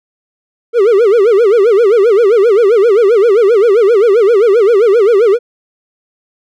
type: tone with vibrato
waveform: triangle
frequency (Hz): 430.9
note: A4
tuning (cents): -36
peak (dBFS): -3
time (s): 0.73-5.39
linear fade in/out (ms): 50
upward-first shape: sine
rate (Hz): 7.6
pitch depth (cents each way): 210
effects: none